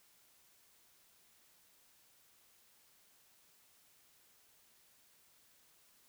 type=silence; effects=white hiss -68 dBFS RMS until 6.08 s